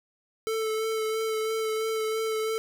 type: tone with vibrato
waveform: square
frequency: 440.3 Hz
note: A4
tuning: 1 cent sharp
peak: -27 dBFS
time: 0.47-2.58 s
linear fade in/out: 0 ms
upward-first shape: sine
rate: 3 Hz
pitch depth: 17 cents each way
effects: none